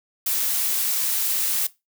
blue noise, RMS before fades -23 dBFS, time 0.26-1.67 s, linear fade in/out 5 ms, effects noise-tail reverb RT60 0.2 s tail -18 dB re dry

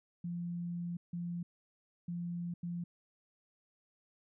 sine tone bursts at uneven times, 173.1 Hz, F3, 15 cents flat, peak -36 dBFS, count 4, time 0.24-0.97 / 1.13-1.43 / 2.08-2.54 / 2.63-2.84 s, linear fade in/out 5 ms, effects none

